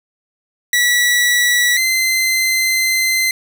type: tone pair in turn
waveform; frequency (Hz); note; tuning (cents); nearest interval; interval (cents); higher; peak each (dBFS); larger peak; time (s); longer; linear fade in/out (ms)
sawtooth; 1945 / 2068; B6 / C7; -27 / -21; minor second; 106; second; -8 / -10; first; 0.73-1.77 / 1.77-3.31; second; 2
effects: none